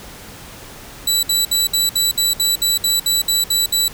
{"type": "tone bursts", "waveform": "20% pulse", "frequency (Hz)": 3951, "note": "B7", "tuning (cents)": 0, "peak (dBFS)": -8, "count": 13, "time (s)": [1.07, 3.882], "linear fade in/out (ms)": 5, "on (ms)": 160, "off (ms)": 61, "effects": ["pink hiss -37 dBFS RMS until 3.93 s"]}